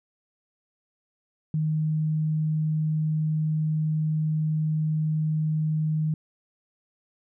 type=tone; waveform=sine; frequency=155.4 Hz; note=D#3; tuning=2 cents flat; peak=-22 dBFS; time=1.54-6.14 s; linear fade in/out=2 ms; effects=none